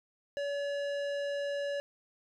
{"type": "tone with tanh clipping", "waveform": "sine", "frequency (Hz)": 569, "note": "C#5", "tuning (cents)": 45, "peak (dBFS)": -34, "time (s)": [0.37, 1.8], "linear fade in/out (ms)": 0, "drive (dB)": 16, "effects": []}